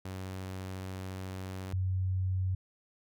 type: tone pair in turn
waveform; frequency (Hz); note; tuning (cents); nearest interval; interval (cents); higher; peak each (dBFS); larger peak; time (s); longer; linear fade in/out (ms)
sawtooth / sine; 94.1 / 93.34; F#2 / F#2; +30 / +16; unison; 14; first; -34 / -28; second; 0.05-1.73 / 1.73-2.55; first; 5
effects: none